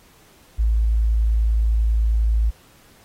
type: tone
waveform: sine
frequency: 55 Hz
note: A1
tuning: in tune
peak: -15 dBFS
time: 0.58-2.51 s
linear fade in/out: 20 ms
effects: pink hiss -53 dBFS RMS until 3.04 s + AAC 48 kbps